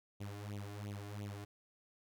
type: tone with flanger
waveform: sawtooth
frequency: 102.3 Hz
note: G#2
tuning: 26 cents flat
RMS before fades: -45 dBFS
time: 0.2-1.45 s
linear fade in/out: 10 ms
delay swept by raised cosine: 0.29 to 2.89 ms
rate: 2.9 Hz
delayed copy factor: +1
effects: none